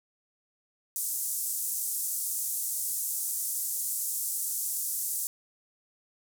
white band-pass noise, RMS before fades -32 dBFS, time 0.96-5.27 s, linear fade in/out 0 ms, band 7100 to 14000 Hz, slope 24 dB/octave, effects none

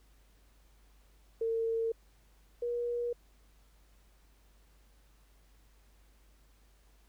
sine tone pair in turn, 454 / 478.6 Hz, A#4 / A#4, -46 / +46 cents, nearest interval minor second, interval 92 cents, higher second, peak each -29 / -31 dBFS, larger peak first, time 1.41-1.92 / 2.62-3.13 s, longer neither, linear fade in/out 5 ms, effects added 50 Hz sine -61 dBFS peak until 7.08 s + pink hiss -69 dBFS RMS until 7.08 s

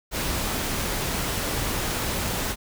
pink noise, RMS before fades -27 dBFS, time 0.11-2.56 s, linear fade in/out 50 ms, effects none

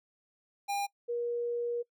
square / sine tone pair in turn, 805 / 476.3 Hz, G5 / A#4, +46 / +37 cents, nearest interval major sixth, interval 909 cents, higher first, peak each -31 / -30 dBFS, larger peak second, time 0.68-0.87 / 1.08-1.83 s, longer second, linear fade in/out 20 ms, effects noise-tail reverb RT60 0.1 s tail -23 dB re dry

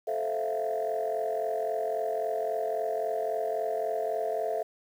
sine chord, F major seventh, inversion first, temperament just, 436.5 / 523.8 / 654.8 / 698.5 Hz, A4 / C5 / E5 / F5, -14 / +2 / -12 / 0 cents, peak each -32 / -36 / -30 / -33 dBFS, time 0.07-4.63 s, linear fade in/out 10 ms, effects tanh soft clip ceiling -21 dBFS + 9-bit

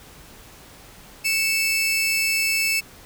sawtooth tone pair together, 2217 / 2636 Hz, C#7 / E7, 0 / -1 cents, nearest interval minor third, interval 299 cents, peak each -23 / -17 dBFS, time 1.24-2.81 s, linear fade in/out 20 ms, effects pink hiss -46 dBFS RMS until 3.05 s

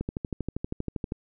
click train, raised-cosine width 3 ms, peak -17 dBFS, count 15, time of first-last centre 0.01-1.121 s, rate 12.6 Hz, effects none

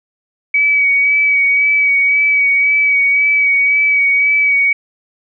sine tone with vibrato, 2271 Hz, C#7, 41 cents sharp, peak -9 dBFS, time 0.54-4.73 s, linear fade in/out 5 ms, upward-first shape sine, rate 1.9 Hz, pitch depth 23 cents each way, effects none

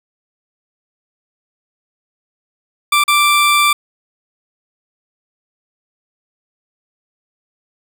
20% pulse tone with dropouts, 1174.7 Hz, D6, in tune, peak -5 dBFS, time 2.92-3.73 s, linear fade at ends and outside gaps 5 ms, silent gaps 3.039-3.079 s, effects none

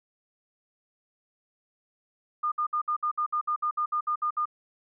sine tone bursts, 1215 Hz, D#6, 42 cents flat, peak -24 dBFS, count 14, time 2.43-4.456 s, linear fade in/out 10 ms, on 89 ms, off 60 ms, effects none

